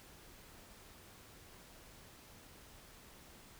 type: silence
effects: pink hiss -58 dBFS RMS until 3.59 s